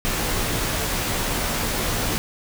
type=noise with comb filter; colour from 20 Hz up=pink; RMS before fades=-24 dBFS; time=0.05-2.18 s; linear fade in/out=0 ms; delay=15 ms; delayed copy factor=-0.5; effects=none